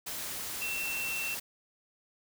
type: tone in noise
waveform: sine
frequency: 2697 Hz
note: E7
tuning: 39 cents sharp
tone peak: -33 dBFS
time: 0.61-1.35 s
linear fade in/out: 10 ms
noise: white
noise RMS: -38 dBFS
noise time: 0.06-1.4 s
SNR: +2 dB
effects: none